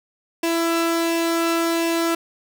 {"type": "tone pair together", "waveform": "sawtooth", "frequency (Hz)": [333.4, 1335], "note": ["E4", "E6"], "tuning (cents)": [20, 22], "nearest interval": "2 octaves", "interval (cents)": 2402, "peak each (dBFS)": [-15, -26], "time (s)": [0.43, 2.15], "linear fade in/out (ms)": 5, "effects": []}